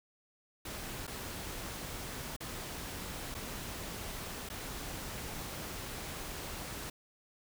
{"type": "noise with dropouts", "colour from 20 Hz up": "pink", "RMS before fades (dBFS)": -42, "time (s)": [0.65, 6.9], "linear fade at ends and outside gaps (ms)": 5, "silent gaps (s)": [[1.069, 1.076], [2.365, 2.404], [3.344, 3.348], [4.49, 4.499]], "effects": []}